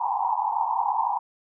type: band-pass noise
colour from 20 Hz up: white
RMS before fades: -25 dBFS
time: 0-1.19 s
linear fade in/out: 10 ms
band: 790 to 990 Hz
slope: 96 dB/octave
effects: none